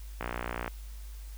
click train, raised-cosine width 0.5 ms, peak -18 dBFS, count 29, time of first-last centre 0.21-0.678 s, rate 59.8 Hz, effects added 51 Hz sine -40 dBFS peak until 1.37 s + white hiss -56 dBFS RMS until 1.37 s

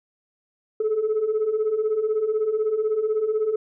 sine beating tone pair, 420.3 / 436.3 Hz, G#4 / A4, +21 / -15 cents, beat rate 16 Hz, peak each -25 / -20 dBFS, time 0.8-3.56 s, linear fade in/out 5 ms, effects tanh soft clip ceiling -16 dBFS

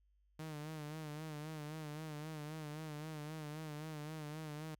sawtooth tone with vibrato, 153.2 Hz, D#3, 27 cents flat, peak -40 dBFS, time 0.39-4.75 s, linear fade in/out 5 ms, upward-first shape sine, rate 3.8 Hz, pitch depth 61 cents each way, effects added 50 Hz sine -70 dBFS peak until 4.79 s

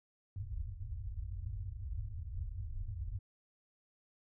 white low-pass noise, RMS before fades -41 dBFS, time 0.36-3.19 s, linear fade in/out 2 ms, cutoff 110 Hz, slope 96 dB/octave, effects none

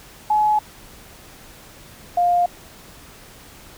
sine tone pair in turn, 849 / 704.1 Hz, G#5 / F5, +38 / +14 cents, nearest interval minor third, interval 324 cents, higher first, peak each -14 dBFS, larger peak neither, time 0.3-0.59 / 2.17-2.46 s, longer neither, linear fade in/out 5 ms, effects pink hiss -44 dBFS RMS until 3.77 s

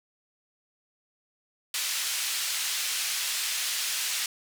pink band-pass noise, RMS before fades -30 dBFS, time 1.74-4.26 s, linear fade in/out 2 ms, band 2600 to 12000 Hz, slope 12 dB/octave, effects none

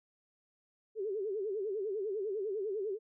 sine tone with vibrato, 410 Hz, G#4, 22 cents flat, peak -33 dBFS, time 0.95-2.99 s, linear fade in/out 50 ms, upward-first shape sine, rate 10 Hz, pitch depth 150 cents each way, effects none

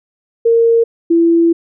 sine tone pair in turn, 461.2 / 335.2 Hz, A#4 / E4, -19 / +29 cents, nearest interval tritone, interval 552 cents, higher first, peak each -7 dBFS, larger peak neither, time 0.45-0.84 / 1.1-1.53 s, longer second, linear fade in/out 10 ms, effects none

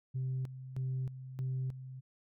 sine tone with tremolo, 130.2 Hz, C3, 8 cents flat, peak -31 dBFS, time 0.14-2.01 s, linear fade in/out 20 ms, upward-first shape square, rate 1.6 Hz, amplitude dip 75%, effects tanh soft clip ceiling -30 dBFS

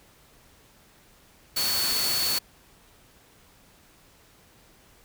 sine tone in noise, 4435 Hz, C#8, in tune, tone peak -26 dBFS, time 1.56-2.39 s, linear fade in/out 10 ms, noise white, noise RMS -28 dBFS, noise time 1.56-2.39 s, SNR -1 dB, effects pink hiss -57 dBFS RMS until 5.04 s

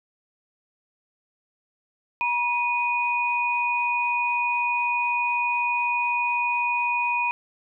sine tone pair together, 960 / 2476 Hz, B5 / D#7, -49 / -9 cents, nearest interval octave + major third, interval 1640 cents, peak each -24 dBFS, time 2.21-7.31 s, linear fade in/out 0 ms, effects none

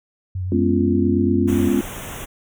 sine tone with vibrato, 92.2 Hz, F#2, 6 cents flat, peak -22 dBFS, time 0.35-1.69 s, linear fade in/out 5 ms, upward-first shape sine, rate 8.3 Hz, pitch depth 30 cents each way
sine chord, C# dominant seventh, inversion second, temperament just, 207.9 / 249.5 / 277.2 / 346.5 Hz, G#3 / B3 / C#4 / E#4, +2 / +18 / 0 / -14 cents, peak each -21 dBFS, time 0.52-1.81 s, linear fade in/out 2 ms
pink band-stop noise, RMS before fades -32 dBFS, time 1.47-2.26 s, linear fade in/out 20 ms, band 3600 to 5800 Hz, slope 96 dB/octave
effects none

